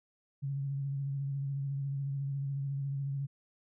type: tone with vibrato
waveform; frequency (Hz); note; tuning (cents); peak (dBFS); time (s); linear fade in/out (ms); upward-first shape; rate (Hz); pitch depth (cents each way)
sine; 138.59; C#3; 0; -32; 0.42-3.27; 20; sine; 14; 30
effects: none